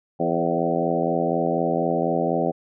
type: harmonic tone with a mistuned harmonic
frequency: 84.1 Hz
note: E2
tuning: 35 cents sharp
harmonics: 2 / 3 / 4 / 5 / 6 / 7 / 8 / 9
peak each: -28 / -28 / -28 / -28 / -28 / -28 / -28 / -28 dBFS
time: 0.19-2.52 s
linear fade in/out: 20 ms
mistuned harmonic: 6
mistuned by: +24 cents
effects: none